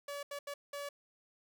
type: tone bursts at uneven times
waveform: sawtooth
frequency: 571 Hz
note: D5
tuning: 49 cents flat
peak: -36 dBFS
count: 4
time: 0.08-0.23 / 0.31-0.39 / 0.47-0.54 / 0.73-0.89 s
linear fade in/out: 5 ms
effects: none